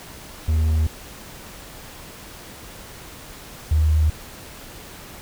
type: tone pair in turn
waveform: triangle / sine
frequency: 78.6 / 77.47 Hz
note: D#2 / D#2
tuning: +18 / -7 cents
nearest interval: unison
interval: 25 cents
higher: first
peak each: -14 dBFS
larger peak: neither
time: 0.48-0.87 / 3.71-4.1 s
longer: neither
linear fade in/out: 5 ms
effects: pink hiss -40 dBFS RMS until 5.21 s